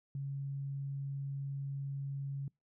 sine tone, 138.59 Hz, C#3, in tune, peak -36 dBFS, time 0.15-2.48 s, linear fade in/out 2 ms, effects noise-tail reverb RT60 0.2 s tail -26 dB re dry

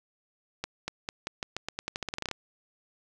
accelerating click train, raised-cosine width 0.2 ms, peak -15 dBFS, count 18, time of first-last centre 0.64-2.313 s, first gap 240 ms, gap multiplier 0.87, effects none

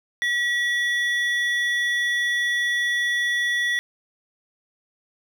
triangle tone pair together, 1930 / 3455 Hz, B6 / A7, -40 / -32 cents, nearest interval minor seventh, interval 1008 cents, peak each -19 / -28 dBFS, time 0.22-3.79 s, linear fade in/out 0 ms, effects none

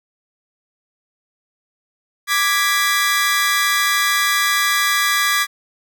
sawtooth chord, G# diminished, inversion second, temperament equal, 1174.7 / 1661.2 / 1975.5 Hz, D6 / G#6 / B6, 0 / 0 / 0 cents, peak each -16 dBFS, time 2.27-5.47 s, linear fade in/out 50 ms, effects none

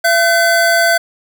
square tone pair together, 678 / 1522.1 Hz, E5 / F#6, +49 / +49 cents, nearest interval octave + major second, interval 1400 cents, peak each -13 dBFS, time 0.04-0.98 s, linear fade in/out 10 ms, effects none

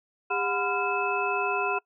sine tone cluster, 402 / 731 / 1008 / 1386 / 2603 Hz, G4 / F#5 / B5 / F6 / E7, +44 / -21 / +35 / -14 / -22 cents, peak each -31 dBFS, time 0.3-1.79 s, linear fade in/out 10 ms, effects noise-tail reverb RT60 0.1 s tail -23 dB re dry

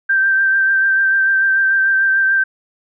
sine tone with vibrato, 1568 Hz, G6, in tune, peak -11 dBFS, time 0.09-2.44 s, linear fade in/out 10 ms, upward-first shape triangle, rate 6.8 Hz, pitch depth 26 cents each way, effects none

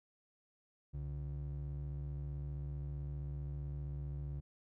triangle ring-modulated tone, 103.83 Hz, G#2, in tune, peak -34 dBFS, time 0.93-4.41 s, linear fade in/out 20 ms, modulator 37.7 Hz, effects none

